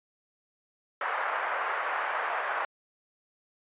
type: band-pass noise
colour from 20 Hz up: white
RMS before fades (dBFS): -31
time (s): 1.01-2.65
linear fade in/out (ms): 2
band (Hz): 600 to 1700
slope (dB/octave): 24
effects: resampled to 8000 Hz